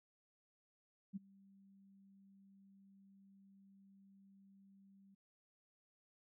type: tone with ADSR envelope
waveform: sine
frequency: 195.7 Hz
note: G3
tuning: 3 cents flat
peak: -39 dBFS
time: 1.13-5.15 s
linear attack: 32 ms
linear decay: 19 ms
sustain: -24 dB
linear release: 10 ms
effects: none